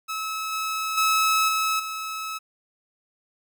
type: tone with level steps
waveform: sawtooth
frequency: 1295 Hz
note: E6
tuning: 31 cents flat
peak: -24 / -22 / -15 / -18 / -26 dBFS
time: 0.08-2.39 s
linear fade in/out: 20 ms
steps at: 0.52 / 0.97 / 1.48 / 1.79 s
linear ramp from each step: 10 ms
effects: none